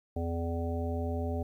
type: harmonic tone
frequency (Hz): 84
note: E2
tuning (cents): +33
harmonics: 1 / 3 / 5 / 7 / 9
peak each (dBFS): -32 / -37 / -39 / -40 / -42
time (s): 0.16-1.43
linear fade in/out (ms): 5
effects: 11-bit